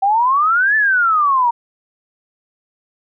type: exponential two-way sweep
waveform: sine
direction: up then down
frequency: 763 to 1769 to 929 Hz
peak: -11 dBFS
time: 0.02-1.51 s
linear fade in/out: 10 ms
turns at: 0.76 s
effects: none